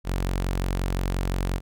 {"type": "tone", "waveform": "sawtooth", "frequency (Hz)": 45.72, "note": "F#1", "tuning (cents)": -20, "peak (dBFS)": -20, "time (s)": [0.04, 1.61], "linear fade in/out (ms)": 50, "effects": []}